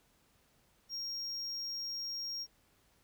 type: tone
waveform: triangle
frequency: 5580 Hz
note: F8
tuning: 2 cents flat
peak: -36 dBFS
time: 0.89-2.47 s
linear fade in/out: 50 ms
effects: pink hiss -70 dBFS RMS until 3.03 s